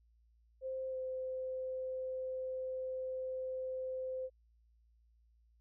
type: tone with pitch glide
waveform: sine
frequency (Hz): 523.3 to 517.3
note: C5 to C5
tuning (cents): 0 to -20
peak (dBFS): -37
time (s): 0.61-4.3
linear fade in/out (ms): 50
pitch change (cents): -20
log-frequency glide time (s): 0.9-0.96
effects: added 57 Hz sine -66 dBFS peak until 5.6 s